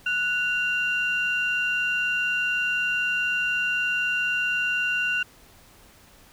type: tone pair together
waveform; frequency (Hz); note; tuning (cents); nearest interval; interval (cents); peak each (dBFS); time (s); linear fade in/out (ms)
sine; 1475 / 2772; F#6 / F7; -6 / -14; major seventh; 1092; -24; 0.06-5.23; 5
effects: tanh soft clip ceiling -16 dBFS + pink hiss -53 dBFS RMS until 6.32 s